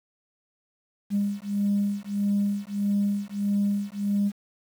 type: beating tone pair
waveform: sine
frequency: 201.6 / 203.2 Hz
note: G3 / G#3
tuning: +49 / -38 cents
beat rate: 1.6 Hz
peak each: -25 dBFS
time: 1.1-4.32 s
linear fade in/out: 50 ms
effects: tanh soft clip ceiling -17 dBFS + 8-bit